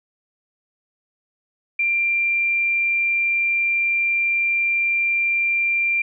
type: tone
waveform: sine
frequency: 2374 Hz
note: D7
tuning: 18 cents sharp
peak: -17 dBFS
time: 1.79-6.02 s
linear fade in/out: 5 ms
effects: none